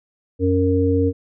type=harmonic tone; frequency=92.5 Hz; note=F#2; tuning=in tune; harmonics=1 / 3 / 5; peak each=-19 / -19 / -19 dBFS; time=0.39-1.13 s; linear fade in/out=50 ms; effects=none